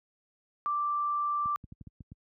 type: tone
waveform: sine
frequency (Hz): 1174.7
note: D6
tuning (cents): 0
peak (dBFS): -27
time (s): 0.66-1.56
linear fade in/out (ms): 0
type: clicks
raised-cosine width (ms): 5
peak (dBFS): -32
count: 7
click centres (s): 1.458 / 1.641 / 1.723 / 1.812 / 1.872 / 2.007 / 2.119
effects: high-pass 60 Hz 12 dB/octave